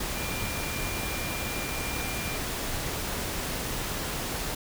sine tone in noise, 2390 Hz, D7, 30 cents sharp, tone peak -38 dBFS, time 0.15-2.38 s, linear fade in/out 5 ms, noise pink, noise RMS -32 dBFS, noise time 0-4.55 s, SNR -9 dB, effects none

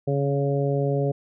harmonic tone with a mistuned harmonic, 140 Hz, C#3, 18 cents sharp, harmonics 1 / 2 / 3 / 4 / 5, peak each -23 / -31 / -26 / -28 / -35 dBFS, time 0.07-1.12 s, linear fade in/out 10 ms, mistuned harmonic 1, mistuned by +18 cents, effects none

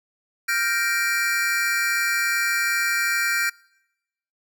square chord, G minor seventh, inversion third, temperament equal, 1396.9 / 1568 / 1864.7 / 2349 Hz, F6 / G6 / Bb6 / D7, 0 / 0 / 0 / 0 cents, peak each -27 dBFS, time 0.48-3.5 s, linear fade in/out 10 ms, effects noise-tail reverb RT60 0.9 s tail -25 dB re dry

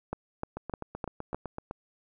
two click trains, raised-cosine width 1 ms, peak -22 / -18 dBFS, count 10 / 5, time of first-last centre 0.57-1.711 / 0.13-1.346 s, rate 7.89 / 3.29 Hz, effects none

